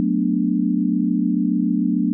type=chord; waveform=sine; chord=B minor seventh; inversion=second; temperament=equal; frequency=185 / 220 / 246.9 / 293.7 Hz; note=F#3 / A3 / B3 / D4; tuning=0 / 0 / 0 / 0 cents; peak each=-22 dBFS; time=0-2.13 s; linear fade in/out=0 ms; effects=none